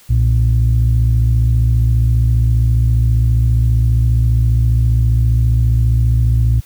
sine tone pair together, 61.66 / 116.54 Hz, B1 / A#2, -2 / 0 cents, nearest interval major seventh, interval 1102 cents, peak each -11 dBFS, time 0.09-6.61 s, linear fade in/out 20 ms, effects tanh soft clip ceiling -5 dBFS + white hiss -46 dBFS RMS until 6.65 s

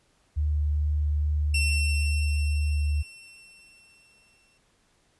sine tone with vibrato, 74.5 Hz, D2, 25 cents sharp, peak -22 dBFS, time 0.36-3.03 s, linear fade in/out 20 ms, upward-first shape sine, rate 2.3 Hz, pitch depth 8 cents each way
sawtooth tone with exponential decay, 2703 Hz, E7, 43 cents sharp, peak -21 dBFS, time 1.54-4.58 s, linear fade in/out 5 ms, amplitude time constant 660 ms
effects pink hiss -66 dBFS RMS until 5.19 s + resampled to 24000 Hz

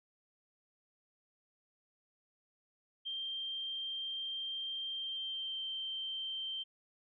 sine tone with pitch glide, 3167 to 3131 Hz, G7 to G7, +17 to -3 cents, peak -37 dBFS, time 3.05-6.64 s, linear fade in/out 20 ms, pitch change -20 cents, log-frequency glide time 4.93-5.63 s, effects none

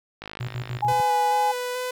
click train, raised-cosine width 0.3 ms, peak -19 dBFS, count 32, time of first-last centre 0.22-0.807 s, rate 52.8 Hz
triangle tone with tremolo, 123.47 Hz, B2, in tune, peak -25 dBFS, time 0.4-1.01 s, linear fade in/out 10 ms, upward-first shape square, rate 6.7 Hz, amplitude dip 75%
sine tone, 833 Hz, G#5, 5 cents sharp, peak -19 dBFS, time 0.82-1.52 s, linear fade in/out 10 ms
sawtooth tone with vibrato, 498.6 Hz, B4, 16 cents sharp, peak -23 dBFS, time 0.88-1.91 s, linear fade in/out 5 ms, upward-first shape square, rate 2.3 Hz, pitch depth 12 cents each way
effects 9-bit

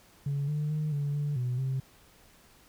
sine tone with pitch steps, 141.3 / 149.7 / 153 / 143.8 / 146 / 124.4 / 132.5 Hz, C#3 / D3 / D#3 / D3 / D3 / B2 / C3, +34 / +33 / -29 / -36 / -10 / +13 / +22 cents, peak -26 dBFS, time 0.26-1.8 s, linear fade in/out 5 ms, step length 220 ms, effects tanh soft clip ceiling -25 dBFS + pink hiss -59 dBFS RMS until 2.68 s

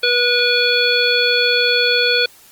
harmonic tone, 486.9 Hz, B4, 25 cents flat, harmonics 1 / 3 / 5 / 7 / 9, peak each -19 / -19 / -19 / -19 / -19 dBFS, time 0.03-2.26 s, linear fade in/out 5 ms, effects white hiss -46 dBFS RMS until 2.51 s + Opus 24 kbps

